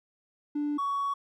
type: tone pair in turn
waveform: triangle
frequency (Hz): 293.7 / 1120.5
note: D4 / C#6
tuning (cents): 0 / +18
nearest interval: octave + major seventh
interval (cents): 2318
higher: second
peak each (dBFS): -24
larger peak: neither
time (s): 0.55-0.78 / 0.78-1.14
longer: second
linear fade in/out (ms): 10
effects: tanh soft clip ceiling -23 dBFS